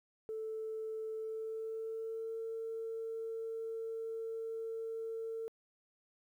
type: tone with pitch glide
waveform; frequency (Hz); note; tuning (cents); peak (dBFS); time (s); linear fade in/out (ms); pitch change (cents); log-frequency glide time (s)
sine; 440 to 451.1; A4 to A4; 0 to +43; -37; 0.29-5.48; 0; +43; 1.15-2.37
effects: tanh soft clip ceiling -33 dBFS + 12-bit